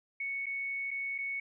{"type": "tone with dropouts", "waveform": "sine", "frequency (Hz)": 2217, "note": "C#7", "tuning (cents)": 0, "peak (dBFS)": -33, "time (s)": [0.2, 1.4], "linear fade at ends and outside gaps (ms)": 5, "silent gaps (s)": [[0.459, 0.465], [0.908, 0.912], [1.181, 1.185]], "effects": []}